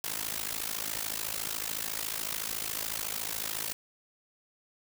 white noise with amplitude modulation, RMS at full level -31 dBFS, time 0.04-3.73 s, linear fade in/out 0 ms, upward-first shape sine, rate 53.9 Hz, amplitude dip 90%, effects none

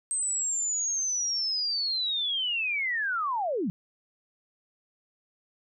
sine linear sweep, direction down, 8330 to 156.4 Hz, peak -26 dBFS, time 0.11-3.7 s, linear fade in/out 0 ms, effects none

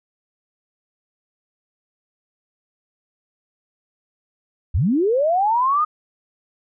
sine linear sweep, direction up, 56.9 to 1256 Hz, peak -15 dBFS, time 4.74-5.85 s, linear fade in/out 10 ms, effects none

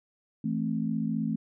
sine chord, A minor, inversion second, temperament just, 165 / 220 / 264 Hz, E3 / A3 / C4, +2 / 0 / +16 cents, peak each -32 / -29 / -33 dBFS, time 0.44-1.36 s, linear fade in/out 5 ms, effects none

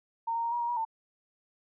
sine tone with pitch steps, 918 / 926 / 931 / 956 / 943 / 961 / 897 Hz, A#5 / A#5 / A#5 / A#5 / A#5 / B5 / A5, -27 / -12 / -2 / +43 / +20 / -48 / +33 cents, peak -28 dBFS, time 0.27-0.851 s, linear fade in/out 10 ms, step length 83 ms, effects none

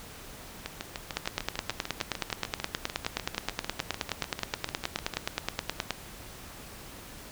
two click trains, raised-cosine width 0.2 ms, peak -16 / -10 dBFS, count 31 / 46, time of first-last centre 0.66-5.138 / 1.17-5.907 s, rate 6.7 / 9.5 Hz, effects pink hiss -46 dBFS RMS until 7.31 s

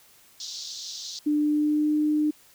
pink band-pass noise, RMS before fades -37 dBFS, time 0.4-1.19 s, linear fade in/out 2 ms, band 3700 to 6400 Hz, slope 48 dB/octave
sine tone with pitch glide, 297.9 to 302.2 Hz, D4 to D4, +25 to +50 cents, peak -20 dBFS, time 1.26-2.31 s, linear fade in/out 10 ms, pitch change +25 cents, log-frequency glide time 1.39-1.95 s
effects white hiss -56 dBFS RMS until 2.54 s

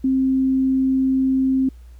sine tone, 263.9 Hz, C4, 15 cents sharp, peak -15 dBFS, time 0.04-1.69 s, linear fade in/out 5 ms, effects added 60 Hz sine -39 dBFS peak until 1.99 s + pink hiss -60 dBFS RMS until 1.99 s

